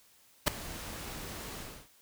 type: noise with ADSR envelope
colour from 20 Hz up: pink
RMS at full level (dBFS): -22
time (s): 0.46-1.89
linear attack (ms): 19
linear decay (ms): 4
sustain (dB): -20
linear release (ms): 320
effects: white hiss -63 dBFS RMS until 2.01 s